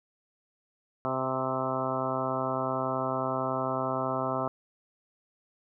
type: harmonic tone with a mistuned harmonic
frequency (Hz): 130.81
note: C3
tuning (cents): 0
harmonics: 1 / 2 / 3 / 4 / 5 / 6 / 7 / 8 / 9 / 10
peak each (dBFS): -38 / -36 / -38 / -37 / -33 / -38 / -39 / -36 / -39 / -36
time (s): 1.05-4.48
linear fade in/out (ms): 0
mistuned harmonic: 6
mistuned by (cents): +16
effects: none